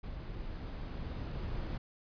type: noise with level ramp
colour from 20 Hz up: brown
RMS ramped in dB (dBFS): -43 to -37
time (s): 0.03-1.78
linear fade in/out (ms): 10
effects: resampled to 11025 Hz